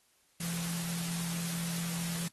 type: tone in noise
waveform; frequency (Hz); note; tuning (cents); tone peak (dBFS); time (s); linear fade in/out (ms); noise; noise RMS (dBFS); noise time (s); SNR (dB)
sine; 170; F3; -46; -36; 0.4-2.28; 5; white; -39; 0.4-2.28; 0
effects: white hiss -69 dBFS RMS until 2.32 s + AAC 32 kbps